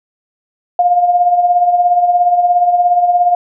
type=tone with tremolo; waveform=sine; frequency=708 Hz; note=F5; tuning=23 cents sharp; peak=-5 dBFS; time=0.79-3.35 s; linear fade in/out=2 ms; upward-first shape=triangle; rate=17 Hz; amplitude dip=65%; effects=none